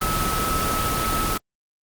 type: tone in noise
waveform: sine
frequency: 1296 Hz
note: E6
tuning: 30 cents flat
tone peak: -24 dBFS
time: 0.01-1.38 s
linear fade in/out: 10 ms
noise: pink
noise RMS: -24 dBFS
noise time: 0.01-1.38 s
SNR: -3 dB
effects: Opus 24 kbps

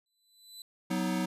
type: tone with exponential growth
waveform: sawtooth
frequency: 4000 Hz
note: B7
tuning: 21 cents sharp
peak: -39 dBFS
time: 0.06-0.62 s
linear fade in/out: 2 ms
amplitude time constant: 120 ms
type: chord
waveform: square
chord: B major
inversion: second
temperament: equal with one note detuned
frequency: 185 / 246.9 / 316.9 Hz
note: F#3 / B3 / D#4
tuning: 0 / 0 / +32 cents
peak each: -32 / -36 / -35 dBFS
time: 0.9-1.26 s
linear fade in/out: 10 ms
effects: resampled to 32000 Hz

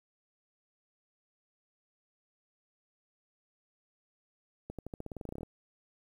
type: accelerating click train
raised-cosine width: 2 ms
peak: -27 dBFS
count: 16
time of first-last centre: 4.7-5.432 s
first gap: 87 ms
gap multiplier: 0.91
effects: 10-bit

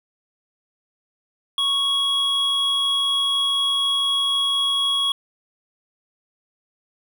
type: tone pair together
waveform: triangle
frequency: 1108.7 / 3322 Hz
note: C#6 / G#7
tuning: 0 / 0 cents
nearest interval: octave + perfect fifth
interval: 1900 cents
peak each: -27 / -17 dBFS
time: 1.58-5.12 s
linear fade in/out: 2 ms
effects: none

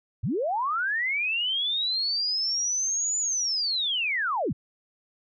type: linear two-way sweep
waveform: sine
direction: up then down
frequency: 77.5 to 7040 to 77.5 Hz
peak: -24 dBFS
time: 0.23-4.53 s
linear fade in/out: 10 ms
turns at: 3.18 s
effects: none

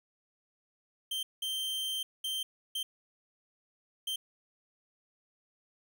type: tone bursts at uneven times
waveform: 45% pulse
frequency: 3136 Hz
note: G7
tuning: in tune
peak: -32 dBFS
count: 5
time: 1.11-1.23 / 1.42-2.03 / 2.24-2.43 / 2.75-2.83 / 4.07-4.16 s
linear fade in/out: 5 ms
effects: none

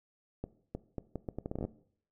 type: accelerating click train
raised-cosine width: 2 ms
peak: -23 dBFS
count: 14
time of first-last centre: 0.44-1.651 s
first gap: 310 ms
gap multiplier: 0.75
effects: noise-tail reverb RT60 0.6 s tail -18 dB re dry

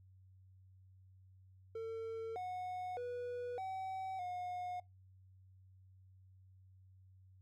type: tone with pitch steps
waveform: triangle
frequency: 450.8 / 731 / 488.7 / 761 / 721 Hz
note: A4 / F#5 / B4 / F#5 / F#5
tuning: +42 / -21 / -18 / +48 / -45 cents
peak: -38 dBFS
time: 1.75-4.8 s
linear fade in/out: 5 ms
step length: 610 ms
effects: noise-tail reverb RT60 0.2 s tail -24 dB re dry + added 94 Hz sine -60 dBFS peak until 7.41 s

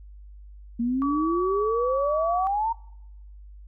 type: exponential sweep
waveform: sine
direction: up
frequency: 230 to 932.3 Hz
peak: -22 dBFS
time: 0.79-2.73 s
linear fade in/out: 10 ms
type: tone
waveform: sine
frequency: 1141 Hz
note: C#6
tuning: 50 cents sharp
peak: -27 dBFS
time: 1.02-2.47 s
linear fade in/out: 0 ms
effects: noise-tail reverb RT60 0.9 s tail -26 dB re dry + added 50 Hz sine -42 dBFS peak until 3.67 s

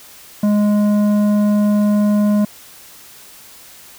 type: tone with tanh clipping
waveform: triangle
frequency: 207.7 Hz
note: G#3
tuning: in tune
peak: -13 dBFS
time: 0.43-2.45 s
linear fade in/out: 5 ms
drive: 14 dB
effects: white hiss -41 dBFS RMS until 3.98 s

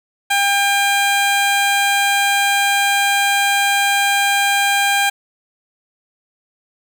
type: tone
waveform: 15% pulse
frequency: 800 Hz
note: G5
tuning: 35 cents sharp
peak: -7 dBFS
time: 0.3-5.1 s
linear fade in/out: 10 ms
effects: none

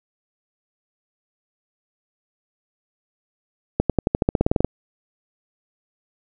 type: accelerating click train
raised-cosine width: 2 ms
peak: -3 dBFS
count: 14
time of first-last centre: 3.8-4.646 s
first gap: 97 ms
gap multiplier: 0.93
effects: none

